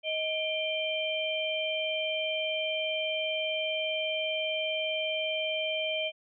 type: tone cluster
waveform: sine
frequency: 628 / 2385 / 3120 Hz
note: D#5 / D7 / G7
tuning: +16 / +26 / -9 cents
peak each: -32 / -34 / -33 dBFS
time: 0.03-6.12 s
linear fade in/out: 50 ms
effects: none